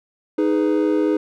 triangle chord, G# minor, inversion second, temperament equal with one note detuned, 311.1 / 415.3 / 497.9 Hz, D#4 / G#4 / B4, 0 / 0 / +14 cents, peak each -16 / -19 / -22 dBFS, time 0.38-1.17 s, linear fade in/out 5 ms, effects none

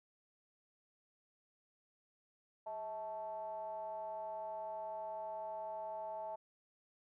triangle ring-modulated tone, 116 Hz, A#2, 8 cents flat, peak -36 dBFS, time 2.66-6.36 s, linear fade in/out 10 ms, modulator 760 Hz, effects none

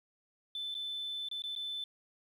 sine tone with dropouts, 3520 Hz, A7, in tune, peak -35 dBFS, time 0.55-1.84 s, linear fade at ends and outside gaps 2 ms, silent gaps 0.743-0.75 / 1.287-1.313 / 1.421-1.438 / 1.552-1.561 s, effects tanh soft clip ceiling -32 dBFS + 11-bit

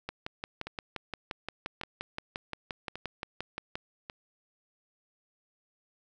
two click trains, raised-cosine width 0.3 ms, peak -23 / -19 dBFS, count 4 / 22, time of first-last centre 0.67-4.099 / 0.09-3.755 s, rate 0.875 / 5.73 Hz, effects none

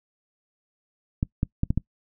clicks, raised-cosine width 5 ms, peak -10 dBFS, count 5, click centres 1.229 / 1.431 / 1.634 / 1.705 / 1.776 s, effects noise-tail reverb RT60 0.1 s tail -23 dB re dry

